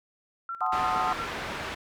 sine tone with tremolo, 1358 Hz, F6, 49 cents flat, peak -31 dBFS, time 0.49-1.27 s, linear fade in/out 2 ms, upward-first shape square, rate 8.6 Hz, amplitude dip 70%
sine chord, F# diminished seventh, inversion none, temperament equal, 740 / 880 / 1046.5 / 1244.5 Hz, F#5 / A5 / C6 / Eb6, 0 / 0 / 0 / 0 cents, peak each -29 / -32 / -32 / -29 dBFS, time 0.61-1.13 s, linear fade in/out 2 ms
white low-pass noise, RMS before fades -35 dBFS, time 0.72-1.75 s, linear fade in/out 10 ms, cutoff 2000 Hz, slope 12 dB/octave
effects none

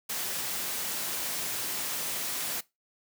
white high-pass noise, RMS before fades -33 dBFS, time 0.09-2.61 s, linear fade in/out 10 ms, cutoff 120 Hz, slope 12 dB/octave, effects noise-tail reverb RT60 0.2 s tail -20 dB re dry

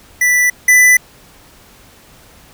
square tone pair in turn, 1975.5 / 1992.7 Hz, B6 / B6, 0 / +15 cents, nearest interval unison, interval 15 cents, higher second, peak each -10 / -6 dBFS, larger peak second, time 0.21-0.5 / 0.68-0.97 s, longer neither, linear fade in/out 5 ms, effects pink hiss -44 dBFS RMS until 2.53 s

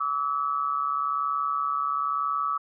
sine tone pair together, 1151 / 1292 Hz, D6 / E6, -35 / -35 cents, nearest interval major second, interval 200 cents, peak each -27 dBFS, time 0-2.58 s, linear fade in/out 10 ms, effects none

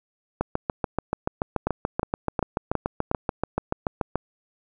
two click trains, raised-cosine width 1 ms, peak -9 / -9 dBFS, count 27 / 5, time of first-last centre 0.41-4.156 / 1.67-3.114 s, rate 6.94 / 2.77 Hz, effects none

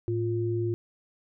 sine tone pair together, 110 / 350 Hz, A2 / F4, 0 / +4 cents, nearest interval octave + minor sixth, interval 2004 cents, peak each -28 dBFS, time 0.08-0.74 s, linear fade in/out 0 ms, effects none

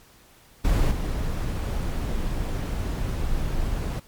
brown noise with level steps, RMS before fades -20 / -26 dBFS, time 0.64-4 s, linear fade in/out 10 ms, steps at 0.91 s, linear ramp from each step 2 ms, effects pink hiss -54 dBFS RMS until 4.07 s + MP3 96 kbps

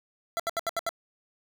25% pulse tone bursts, 672 Hz, E5, 33 cents sharp, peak -23 dBFS, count 6, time 0.37-0.891 s, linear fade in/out 0 ms, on 26 ms, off 73 ms, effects none

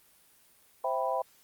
sine chord, C major seventh, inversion none, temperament equal, 523.3 / 659.3 / 784 / 987.8 Hz, C5 / E5 / G5 / B5, 0 / 0 / 0 / 0 cents, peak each -33 dBFS, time 0.84-1.22 s, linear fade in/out 5 ms, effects white hiss -62 dBFS RMS until 1.43 s + Opus 32 kbps

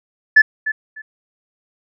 sine tone with echo, 1733 Hz, A6, 27 cents flat, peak -3 dBFS, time 0.36-0.42 s, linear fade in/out 10 ms, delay 300 ms, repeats 2, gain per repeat -14 dB, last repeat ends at 1.02 s, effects tanh soft clip ceiling -1 dBFS

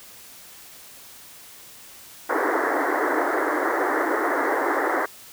pink band-pass noise, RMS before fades -23 dBFS, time 2.29-5.06 s, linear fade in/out 10 ms, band 280 to 2000 Hz, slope 96 dB/octave, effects white hiss -45 dBFS RMS until 5.32 s

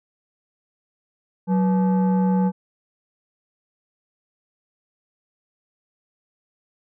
sine tone with frequency modulation, 186.1 Hz, F#3, 10 cents sharp, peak -15 dBFS, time 1.47-2.52 s, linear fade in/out 50 ms, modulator 675 Hz, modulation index 0.49, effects tanh soft clip ceiling -12 dBFS

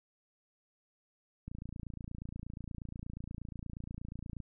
click train, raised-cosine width 5 ms, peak -30 dBFS, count 84, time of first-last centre 1.48-4.403 s, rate 28.4 Hz, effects none

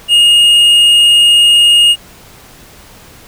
triangle tone with tanh clipping, 2853 Hz, F7, 36 cents sharp, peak -5 dBFS, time 0.08-1.96 s, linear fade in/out 50 ms, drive 10 dB, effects pink hiss -38 dBFS RMS until 3.27 s

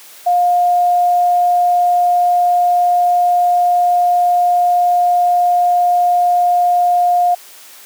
sine tone, 709 Hz, F5, 26 cents sharp, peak -9 dBFS, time 0.26-7.35 s, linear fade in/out 10 ms, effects white hiss -39 dBFS RMS until 7.85 s + high-pass 400 Hz 12 dB/octave

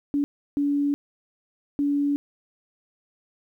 sine tone bursts at uneven times, 286.1 Hz, D4, 45 cents flat, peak -20 dBFS, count 3, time 0.14-0.24 / 0.57-0.94 / 1.79-2.16 s, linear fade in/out 0 ms, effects 10-bit

